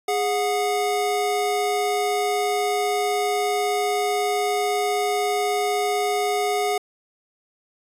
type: tone pair together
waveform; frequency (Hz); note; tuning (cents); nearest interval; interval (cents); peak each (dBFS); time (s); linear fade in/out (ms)
square; 412.9 / 728; G#4 / F#5; -10 / -28; minor seventh; 982; -24 / -24; 0.08-6.78; 5
effects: resampled to 32000 Hz